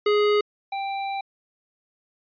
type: tone pair in turn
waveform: square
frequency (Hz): 416.6 / 786.4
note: G#4 / G5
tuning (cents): +5 / +5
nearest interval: major seventh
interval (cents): 1100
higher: second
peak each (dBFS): -18 / -27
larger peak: first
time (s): 0.06-0.41 / 0.72-1.21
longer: second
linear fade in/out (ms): 5
effects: resampled to 11025 Hz